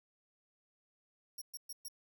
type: tone bursts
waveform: 15% pulse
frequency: 5588 Hz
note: F8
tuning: in tune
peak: -37 dBFS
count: 4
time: 1.38-1.884 s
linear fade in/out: 5 ms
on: 36 ms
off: 120 ms
effects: none